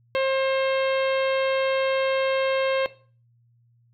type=harmonic tone; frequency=533 Hz; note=C5; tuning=32 cents sharp; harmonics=1 / 2 / 3 / 4 / 5 / 6 / 7 / 8; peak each=-21 / -30 / -34 / -32 / -34 / -36 / -42 / -43 dBFS; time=0.15-2.86 s; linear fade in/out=0 ms; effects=noise-tail reverb RT60 0.4 s tail -17 dB re dry + added 118 Hz sine -58 dBFS peak until 3.93 s

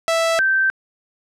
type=tone pair in turn; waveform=sawtooth / sine; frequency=659.3 / 1556.4 Hz; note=E5 / G6; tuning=0 / -13 cents; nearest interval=octave + minor third; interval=1487 cents; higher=second; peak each=-12 / -14 dBFS; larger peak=first; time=0.08-0.39 / 0.39-0.7 s; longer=neither; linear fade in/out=0 ms; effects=low-pass 9000 Hz 12 dB/octave

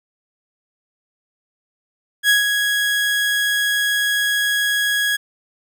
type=tone with ADSR envelope; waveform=30% pulse; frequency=1661.2 Hz; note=G#6; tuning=in tune; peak=-8 dBFS; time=2.23-5.17 s; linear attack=61 ms; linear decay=140 ms; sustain=-6 dB; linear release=16 ms; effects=none

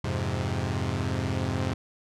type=chord; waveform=sawtooth; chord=F minor; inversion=none; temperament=equal; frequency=87.31 / 103.83 / 130.81 Hz; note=F2 / Ab2 / C3; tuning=0 / 0 / 0 cents; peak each=-27 / -27 / -27 dBFS; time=0.04-1.74 s; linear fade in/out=5 ms; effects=low-pass 7000 Hz 12 dB/octave

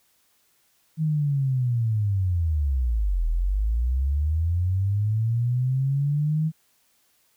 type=linear two-way sweep; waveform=sine; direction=down then up; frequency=160 to 39.04 to 160 Hz; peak=-20 dBFS; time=0.97-6.52 s; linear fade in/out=50 ms; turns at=3.27 s; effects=white hiss -65 dBFS RMS until 7.36 s

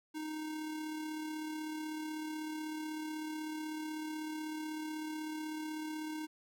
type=tone with amplitude modulation; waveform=square; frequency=310 Hz; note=D#4; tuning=6 cents flat; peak=-38 dBFS; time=0.14-6.27 s; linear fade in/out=20 ms; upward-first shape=sine; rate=36.1 Hz; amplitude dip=30%; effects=none

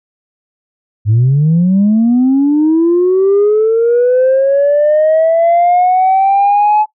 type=linear sweep; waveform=sine; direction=up; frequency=101.5 to 858 Hz; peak=-5 dBFS; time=1.05-6.86 s; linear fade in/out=50 ms; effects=noise-tail reverb RT60 0.1 s tail -18 dB re dry + tanh soft clip ceiling -4 dBFS

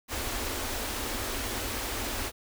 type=band-stop noise; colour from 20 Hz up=pink; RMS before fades=-33 dBFS; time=0.08-2.32 s; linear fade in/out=50 ms; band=110 to 220 Hz; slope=96 dB/octave; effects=none

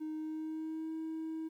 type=tone with pitch glide; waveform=triangle; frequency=311.1 to 319.8 Hz; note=D#4 to D#4; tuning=0 to +48 cents; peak=-34 dBFS; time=0-1.49 s; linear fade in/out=20 ms; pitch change=+48 cents; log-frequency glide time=0.14-0.92 s; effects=tanh soft clip ceiling -32 dBFS + 12-bit

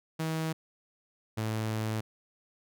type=tone pair in turn; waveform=sawtooth; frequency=160 / 109.67 Hz; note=D#3 / A2; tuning=+49 / -5 cents; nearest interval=perfect fifth; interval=654 cents; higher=first; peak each=-26 dBFS; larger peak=neither; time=0.19-0.53 / 1.37-2.01 s; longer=second; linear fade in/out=10 ms; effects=none

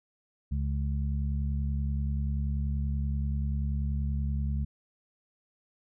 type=harmonic tone; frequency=70.4 Hz; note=C#2; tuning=27 cents sharp; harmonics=1 / 2 / 3; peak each=-28 / -34 / -38 dBFS; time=0.51-4.65 s; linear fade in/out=10 ms; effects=none

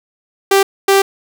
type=tone bursts at uneven times; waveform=sawtooth; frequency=392 Hz; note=G4; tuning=in tune; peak=-4 dBFS; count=2; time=0.51-0.63 / 0.88-1.02 s; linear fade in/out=5 ms; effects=none

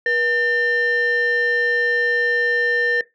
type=tone pair together; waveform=sine; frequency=480.9 / 1800 Hz; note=B4 / A6; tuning=-46 / +39 cents; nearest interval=octave + major seventh; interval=2285 cents; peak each=-20 / -16 dBFS; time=0.06-3.01 s; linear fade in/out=2 ms; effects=noise-tail reverb RT60 0.2 s tail -20 dB re dry + tanh soft clip ceiling -13 dBFS

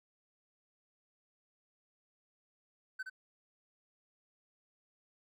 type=tone with echo; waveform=triangle; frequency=1526 Hz; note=G6; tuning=47 cents flat; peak=-35 dBFS; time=2.99-3.03 s; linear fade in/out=10 ms; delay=69 ms; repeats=1; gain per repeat=-5 dB; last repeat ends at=3.099 s; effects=none

